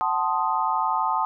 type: chord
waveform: sine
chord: F# diminished seventh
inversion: none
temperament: equal with one note detuned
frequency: 748.2 / 880 / 1046.5 / 1244.5 Hz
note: F#5 / A5 / C6 / Eb6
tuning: +19 / 0 / 0 / 0 cents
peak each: -29 / -24 / -27 / -27 dBFS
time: 0.01-1.25 s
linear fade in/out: 0 ms
effects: none